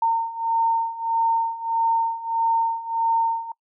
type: beating tone pair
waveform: sine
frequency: 912 / 913.6 Hz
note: A#5 / A#5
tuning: -38 / -35 cents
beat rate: 1.6 Hz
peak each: -24 / -21 dBFS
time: 0.02-3.52 s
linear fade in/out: 5 ms
effects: noise-tail reverb RT60 0.1 s tail -24 dB re dry